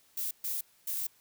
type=noise bursts at uneven times; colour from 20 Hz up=violet; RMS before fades=-34 dBFS; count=3; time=0.17-0.31 / 0.44-0.61 / 0.87-1.07 s; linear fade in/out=5 ms; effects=white hiss -65 dBFS RMS until 1.2 s